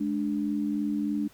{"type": "tone pair together", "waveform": "sine", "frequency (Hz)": [210.9, 294.1], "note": ["G#3", "D4"], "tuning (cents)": [27, 3], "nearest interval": "tritone", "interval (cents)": 576, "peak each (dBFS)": [-29, -28], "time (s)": [0, 1.28], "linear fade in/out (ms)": 10, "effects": ["pink hiss -57 dBFS RMS until 1.33 s"]}